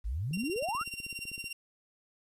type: exponential sweep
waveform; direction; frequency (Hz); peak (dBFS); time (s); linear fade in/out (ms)
sine; up; 46.25 to 1480; -31; 0.04-0.84; 20
type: click train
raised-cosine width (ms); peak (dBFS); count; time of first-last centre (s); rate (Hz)
3; -37; 19; 0.31-1.442; 15.9
type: tone with tremolo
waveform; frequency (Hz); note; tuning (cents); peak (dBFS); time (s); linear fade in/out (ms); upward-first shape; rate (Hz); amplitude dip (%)
sawtooth; 2759; F7; -22; -32; 0.33-1.53; 5; sine; 17; 75
effects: resampled to 32000 Hz + 11-bit